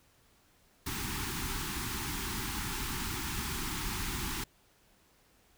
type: band-stop noise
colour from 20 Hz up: pink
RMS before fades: -36 dBFS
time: 0.86-4.44 s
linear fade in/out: 5 ms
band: 400 to 800 Hz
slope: 96 dB/octave
effects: pink hiss -66 dBFS RMS until 5.57 s